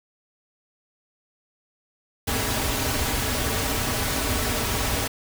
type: noise with comb filter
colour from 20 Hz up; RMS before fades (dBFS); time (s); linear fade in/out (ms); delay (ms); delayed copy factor
pink; -25; 2.27-5.08; 10; 5.7; -0.6
effects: none